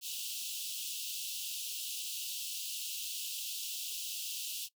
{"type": "high-pass noise", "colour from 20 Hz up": "pink", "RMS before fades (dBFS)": -40, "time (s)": [0.01, 4.69], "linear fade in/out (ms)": 50, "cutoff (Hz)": 2700, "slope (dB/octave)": 96, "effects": ["noise-tail reverb RT60 0.1 s tail -19 dB re dry"]}